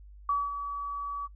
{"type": "tone with ADSR envelope", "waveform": "sine", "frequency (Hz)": 1142, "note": "D6", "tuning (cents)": -49, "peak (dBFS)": -23, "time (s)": [0.29, 1.28], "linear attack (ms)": 3, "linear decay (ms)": 210, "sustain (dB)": -9, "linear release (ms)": 30, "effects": ["noise-tail reverb RT60 0.1 s tail -24 dB re dry", "added 50 Hz sine -47 dBFS peak until 1.35 s"]}